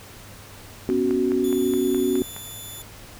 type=chord; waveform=sine; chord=B suspended second; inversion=none; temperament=just; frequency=246.9 / 277.8 / 370.4 Hz; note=B3 / C#4 / F#4; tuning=0 / +4 / +2 cents; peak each=-25 / -24 / -21 dBFS; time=0.89-2.22 s; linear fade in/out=0 ms
type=click train; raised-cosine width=0.5 ms; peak=-21 dBFS; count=8; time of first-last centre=0.9-2.364 s; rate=4.78 Hz
type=tone with pitch glide; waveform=5% pulse; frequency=3464 to 3500 Hz; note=A7 to A7; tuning=-28 to -10 cents; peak=-29 dBFS; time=1.44-2.82 s; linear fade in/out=2 ms; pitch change=+18 cents; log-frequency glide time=1.99-2.24 s
effects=added 102 Hz sine -47 dBFS peak until 3.19 s + pink hiss -44 dBFS RMS until 3.19 s